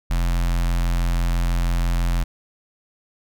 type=tone with notch filter; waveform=square; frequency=43.05 Hz; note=F1; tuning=24 cents flat; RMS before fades=-20 dBFS; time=0.1-2.24 s; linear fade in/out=10 ms; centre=400 Hz; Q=1; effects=none